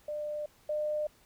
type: tone pair in turn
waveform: sine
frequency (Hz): 598 / 603.2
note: D5 / D5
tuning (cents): +31 / +46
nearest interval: unison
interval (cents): 15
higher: second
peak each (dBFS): -33 / -29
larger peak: second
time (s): 0.08-0.46 / 0.69-1.07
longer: neither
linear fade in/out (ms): 5
effects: pink hiss -63 dBFS RMS until 1.25 s